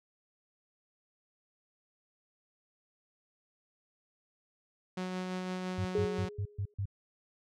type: tone with tremolo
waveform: sawtooth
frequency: 184 Hz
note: F#3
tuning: 9 cents flat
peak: -30 dBFS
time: 4.97-6.29 s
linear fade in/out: 5 ms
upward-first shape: sine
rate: 5.9 Hz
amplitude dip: 25%
type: tone bursts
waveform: sine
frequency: 99.3 Hz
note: G2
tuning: 23 cents sharp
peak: -31 dBFS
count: 6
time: 5.78-6.856 s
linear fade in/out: 5 ms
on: 71 ms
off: 130 ms
type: tone with exponential decay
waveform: sine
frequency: 415.3 Hz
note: G#4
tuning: in tune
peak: -26 dBFS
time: 5.95-6.74 s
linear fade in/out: 2 ms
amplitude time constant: 170 ms
effects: low-pass 6000 Hz 12 dB/octave